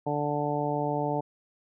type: harmonic tone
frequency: 146.83 Hz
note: D3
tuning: in tune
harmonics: 1 / 2 / 3 / 4 / 5 / 6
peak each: -33 / -33 / -33 / -33 / -33 / -33 dBFS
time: 0.06-1.21 s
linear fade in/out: 10 ms
effects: none